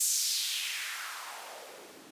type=noise with band-pass filter sweep; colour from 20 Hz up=blue; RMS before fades=-35 dBFS; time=0-2.11 s; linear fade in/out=10 ms; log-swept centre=7700 to 250 Hz; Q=2.1; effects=resampled to 32000 Hz